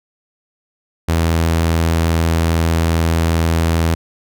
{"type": "tone", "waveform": "sawtooth", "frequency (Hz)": 82.41, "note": "E2", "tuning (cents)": 0, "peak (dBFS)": -9, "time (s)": [1.08, 3.95], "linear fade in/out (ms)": 10, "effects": []}